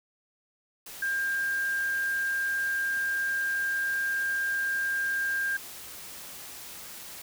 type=tone in noise; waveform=sine; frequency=1600 Hz; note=G6; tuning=35 cents sharp; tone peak=-26 dBFS; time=1.02-5.57 s; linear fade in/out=5 ms; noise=white; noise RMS=-43 dBFS; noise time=0.86-7.22 s; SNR=+14 dB; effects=none